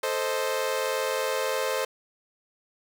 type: chord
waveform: sawtooth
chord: A diminished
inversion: none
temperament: equal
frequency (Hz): 440 / 523.3 / 622.3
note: A4 / C5 / Eb5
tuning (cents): 0 / 0 / 0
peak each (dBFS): -27 / -24 / -29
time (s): 0.03-1.85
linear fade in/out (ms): 5
effects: none